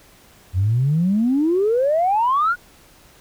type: exponential sweep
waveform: sine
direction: up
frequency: 87.31 to 1479 Hz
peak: -14 dBFS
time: 0.53-2.56 s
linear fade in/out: 50 ms
effects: tanh soft clip ceiling -10 dBFS + pink hiss -50 dBFS RMS until 3.2 s